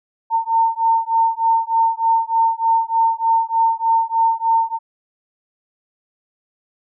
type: beating tone pair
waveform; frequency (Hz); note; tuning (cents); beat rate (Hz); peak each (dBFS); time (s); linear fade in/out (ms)
sine; 906 / 909.3; A#5 / A#5; -50 / -43; 3.3; -17; 0.3-4.79; 50
effects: none